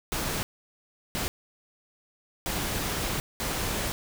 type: noise bursts at uneven times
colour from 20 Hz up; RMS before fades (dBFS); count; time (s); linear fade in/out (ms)
pink; -30; 4; 0.12-0.43 / 1.15-1.28 / 2.46-3.2 / 3.4-3.92; 0
effects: none